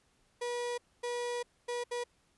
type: tone bursts at uneven times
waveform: 35% pulse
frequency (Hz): 483.5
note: B4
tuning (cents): -37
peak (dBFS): -32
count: 4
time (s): 0.41-0.78 / 1.03-1.43 / 1.68-1.84 / 1.91-2.04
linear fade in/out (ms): 10
effects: pink hiss -71 dBFS RMS until 2.37 s + resampled to 24000 Hz